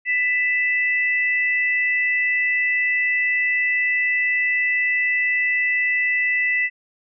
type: tone pair together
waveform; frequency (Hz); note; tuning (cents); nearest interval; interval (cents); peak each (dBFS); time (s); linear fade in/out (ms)
sine; 1989 / 2635; B6 / E7; +12 / -1; perfect fourth; 487; -18 / -25; 0.05-6.7; 50
effects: none